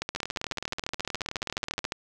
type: two click trains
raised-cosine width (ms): 0.2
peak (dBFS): -12 / -15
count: 28 / 33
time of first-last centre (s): 0.02-1.921 / 0.15-1.843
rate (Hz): 14.2 / 18.9
effects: none